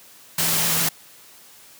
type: tone in noise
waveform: sine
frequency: 164.9 Hz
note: E3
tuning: 1 cent sharp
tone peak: -31 dBFS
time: 0.38-0.89 s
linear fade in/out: 5 ms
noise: white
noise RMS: -21 dBFS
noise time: 0.38-0.89 s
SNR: -13 dB
effects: white hiss -48 dBFS RMS until 1.79 s + high-pass 100 Hz 12 dB/octave